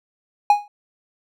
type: tone with exponential decay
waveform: triangle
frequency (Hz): 826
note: G#5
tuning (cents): -10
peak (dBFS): -5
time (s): 0.5-0.68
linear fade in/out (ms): 2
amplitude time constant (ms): 37
effects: none